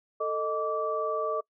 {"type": "tone cluster", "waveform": "sine", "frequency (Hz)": [443.7, 621, 1159], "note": ["A4", "D#5", "D6"], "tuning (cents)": [14, -3, -23], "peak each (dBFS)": -31, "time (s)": [0.2, 1.41], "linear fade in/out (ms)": 10, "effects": ["noise-tail reverb RT60 0.1 s tail -25 dB re dry"]}